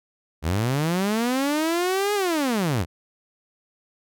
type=linear two-way sweep; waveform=sawtooth; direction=up then down; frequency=71.9 to 419.4 to 71.9 Hz; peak=-17 dBFS; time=0.42-2.86 s; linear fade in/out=50 ms; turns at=2.14 s; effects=none